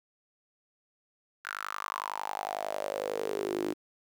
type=tone with high-pass filter sweep; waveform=sawtooth; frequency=51 Hz; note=G#1; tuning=31 cents flat; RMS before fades=-35 dBFS; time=1.44-3.74 s; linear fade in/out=20 ms; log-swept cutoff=1500 to 320 Hz; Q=6.3; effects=10-bit